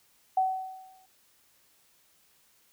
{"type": "tone with exponential decay", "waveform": "sine", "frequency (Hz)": 755, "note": "F#5", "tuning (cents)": 35, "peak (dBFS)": -20, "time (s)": [0.37, 1.06], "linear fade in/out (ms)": 5, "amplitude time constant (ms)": 150, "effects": ["white hiss -65 dBFS RMS until 2.72 s"]}